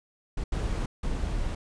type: noise bursts at uneven times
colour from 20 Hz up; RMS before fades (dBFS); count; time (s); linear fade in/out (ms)
brown; -29; 3; 0.37-0.44 / 0.52-0.86 / 1.03-1.55; 5
effects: resampled to 22050 Hz